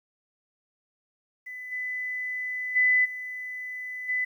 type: tone with level steps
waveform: sine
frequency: 2003 Hz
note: B6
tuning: 24 cents sharp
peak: -36 / -29 / -18 / -33 / -24 dBFS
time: 1.46-4.25 s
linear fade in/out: 10 ms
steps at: 1.71 / 2.75 / 3.04 / 4.08 s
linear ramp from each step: 20 ms
effects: 10-bit